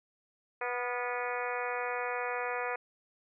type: harmonic tone with a mistuned harmonic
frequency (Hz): 245.6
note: B3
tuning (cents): -9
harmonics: 2 / 3 / 4 / 5 / 6 / 7 / 8 / 9 / 10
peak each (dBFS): -37 / -39 / -40 / -41 / -42 / -42 / -43 / -44 / -44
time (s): 0.61-2.76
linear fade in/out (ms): 5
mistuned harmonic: 6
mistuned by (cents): -38
effects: none